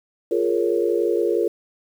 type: chord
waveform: sine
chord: Bb minor seventh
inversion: second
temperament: equal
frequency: 349.2 / 415.3 / 466.2 / 554.4 Hz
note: F4 / Ab4 / Bb4 / Db5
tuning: 0 / 0 / 0 / 0 cents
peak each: -22 / -23 / -22 / -28 dBFS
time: 0.31-1.48 s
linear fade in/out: 5 ms
effects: 8-bit